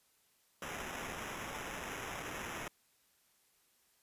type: noise with sample-and-hold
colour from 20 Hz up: blue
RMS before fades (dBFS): -43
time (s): 0.62-2.68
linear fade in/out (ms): 2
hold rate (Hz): 4410
effects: white hiss -72 dBFS RMS until 4.02 s + resampled to 32000 Hz